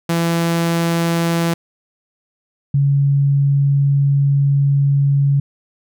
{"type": "tone pair in turn", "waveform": ["sawtooth", "sine"], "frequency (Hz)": [168, 140.19], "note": ["E3", "C#3"], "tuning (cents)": [33, 20], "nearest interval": "minor third", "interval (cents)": 313, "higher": "first", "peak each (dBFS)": -11, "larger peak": "neither", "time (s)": [[0.09, 1.54], [2.74, 5.4]], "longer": "second", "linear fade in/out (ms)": 5, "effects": []}